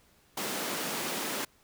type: high-pass noise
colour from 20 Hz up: pink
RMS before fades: -34 dBFS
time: 0.37-1.45 s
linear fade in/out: 5 ms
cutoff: 200 Hz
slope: 24 dB/octave
effects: pink hiss -64 dBFS RMS until 1.63 s